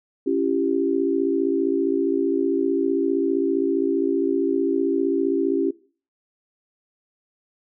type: chord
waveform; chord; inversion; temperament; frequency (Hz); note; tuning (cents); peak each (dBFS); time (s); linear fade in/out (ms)
sine; C# diminished; none; equal with one note detuned; 277.2 / 336.7 / 392; C#4 / E4 / G4; 0 / +37 / 0; -23; 0.26-5.71; 10
effects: noise-tail reverb RT60 0.4 s tail -19 dB re dry